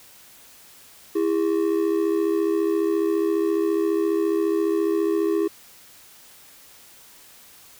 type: ring-modulated tone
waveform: triangle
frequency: 367.8 Hz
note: F#4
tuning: 10 cents flat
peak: -14 dBFS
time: 1.15-5.48 s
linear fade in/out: 10 ms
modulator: 37.3 Hz
effects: white hiss -49 dBFS RMS until 7.79 s